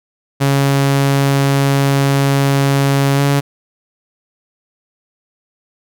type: tone with pitch glide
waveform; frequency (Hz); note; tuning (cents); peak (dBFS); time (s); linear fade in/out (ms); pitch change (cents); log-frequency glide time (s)
sawtooth; 138.59 to 140.93; C#3 to C#3; 0 to +29; -7; 0.4-3.41; 20; +29; 3.15-3.21
effects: none